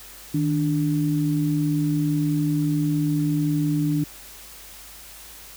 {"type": "tone pair together", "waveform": "sine", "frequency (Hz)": [155.22, 293.7], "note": ["D#3", "D4"], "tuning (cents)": [-4, 0], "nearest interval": "major seventh", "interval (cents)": 1104, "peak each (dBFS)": -22, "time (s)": [0.34, 4.04], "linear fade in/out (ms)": 5, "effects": ["added 50 Hz sine -51 dBFS peak until 5.56 s", "white hiss -43 dBFS RMS until 5.56 s"]}